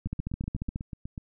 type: two click trains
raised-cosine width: 5 ms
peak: -19 / -24 dBFS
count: 11 / 10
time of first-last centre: 0.06-0.759 / 0.07-1.178 s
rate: 14.3 / 8.12 Hz
effects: none